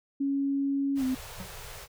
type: tone with pitch glide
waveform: sine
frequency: 277.2 to 258.6 Hz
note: C#4 to C4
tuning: 0 to -20 cents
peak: -25 dBFS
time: 0.2-1.15 s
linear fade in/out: 10 ms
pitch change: -120 cents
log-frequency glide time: 0.98-1.04 s
type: band-stop noise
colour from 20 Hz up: pink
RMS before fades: -43 dBFS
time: 0.95-1.88 s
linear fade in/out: 50 ms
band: 150 to 400 Hz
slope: 48 dB/octave
type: tone with exponential decay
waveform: square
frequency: 185 Hz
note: F#3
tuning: in tune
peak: -35 dBFS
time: 1.4-1.54 s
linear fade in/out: 0 ms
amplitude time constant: 30 ms
effects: none